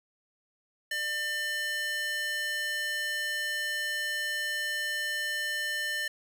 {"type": "tone with high-pass filter", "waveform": "square", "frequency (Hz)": 600, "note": "D5", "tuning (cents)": 37, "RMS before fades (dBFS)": -32, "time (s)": [0.91, 6.08], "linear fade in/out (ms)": 5, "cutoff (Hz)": 2000, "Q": 2.4, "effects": []}